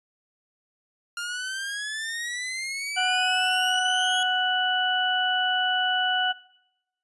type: exponential sweep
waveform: sawtooth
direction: up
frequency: 1396.9 to 3322 Hz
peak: -26 dBFS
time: 1.17-4.23 s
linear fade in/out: 2 ms
type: harmonic tone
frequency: 740 Hz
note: F#5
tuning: in tune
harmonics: 1 / 2 / 4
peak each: -26 / -26 / -26 dBFS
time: 2.96-6.33 s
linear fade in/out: 20 ms
effects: noise-tail reverb RT60 0.9 s tail -21 dB re dry + resampled to 24000 Hz